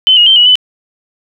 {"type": "tone with pitch steps", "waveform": "sine", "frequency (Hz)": [3054, 2880, 3124, 2927, 3006], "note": ["G7", "F#7", "G7", "F#7", "F#7"], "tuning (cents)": [-46, -47, -7, -19, 27], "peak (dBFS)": -3, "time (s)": [0.07, 0.555], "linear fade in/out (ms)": 0, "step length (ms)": 97, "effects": []}